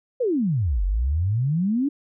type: exponential two-way sweep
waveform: sine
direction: down then up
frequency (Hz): 535 to 44.09 to 296.7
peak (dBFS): -19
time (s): 0.2-1.89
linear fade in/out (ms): 10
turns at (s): 0.84
effects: none